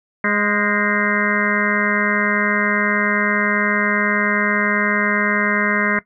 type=harmonic tone with a mistuned harmonic; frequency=207.5 Hz; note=G#3; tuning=1 cent flat; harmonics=1 / 2 / 3 / 5 / 6 / 7 / 8 / 9 / 10; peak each=-22 / -27 / -27 / -27 / -27 / -27 / -24 / -23 / -24 dBFS; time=0.24-5.99 s; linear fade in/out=2 ms; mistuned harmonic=8; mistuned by=-62 cents; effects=noise-tail reverb RT60 0.1 s tail -17 dB re dry